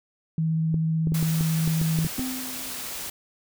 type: tone with vibrato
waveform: sine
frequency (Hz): 160.6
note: E3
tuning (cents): -45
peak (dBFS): -21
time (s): 0.38-2.07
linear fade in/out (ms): 2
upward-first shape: square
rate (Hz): 16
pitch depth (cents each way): 8
type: clicks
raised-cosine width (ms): 3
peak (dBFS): -18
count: 10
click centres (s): 0.743 / 1.072 / 1.121 / 1.227 / 1.409 / 1.676 / 1.815 / 1.988 / 2.047 / 2.194
type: noise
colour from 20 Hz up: white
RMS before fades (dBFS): -34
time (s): 1.14-3.1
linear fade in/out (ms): 5
type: tone with exponential decay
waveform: triangle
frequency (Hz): 257.5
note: C4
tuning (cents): -28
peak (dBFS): -23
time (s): 2.18-3.1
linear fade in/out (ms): 5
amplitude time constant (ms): 200
effects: none